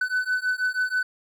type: beating tone pair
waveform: triangle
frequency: 1500 / 1506.2 Hz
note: F#6 / F#6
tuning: +23 / +30 cents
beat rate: 6.2 Hz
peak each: -24 dBFS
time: 0.01-1.03 s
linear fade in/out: 5 ms
effects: none